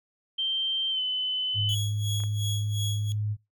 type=tone with pitch glide; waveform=sine; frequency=3140 to 3023 Hz; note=G7 to F#7; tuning=+2 to +36 cents; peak=-25 dBFS; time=0.38-1.75 s; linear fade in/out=10 ms; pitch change=-66 cents; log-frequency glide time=0.9-1.01 s
type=tone; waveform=sine; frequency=105.3 Hz; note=G#2; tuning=24 cents sharp; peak=-26 dBFS; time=1.54-3.37 s; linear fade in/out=50 ms
type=tone with tremolo; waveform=sawtooth; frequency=3338 Hz; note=G#7; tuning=8 cents sharp; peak=-28 dBFS; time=1.69-3.12 s; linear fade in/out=0 ms; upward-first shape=sine; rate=2.8 Hz; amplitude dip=85%
type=clicks; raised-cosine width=0.5 ms; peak=-32 / -29 dBFS; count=2; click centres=2.203 / 2.237 s
effects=noise-tail reverb RT60 0.2 s tail -20 dB re dry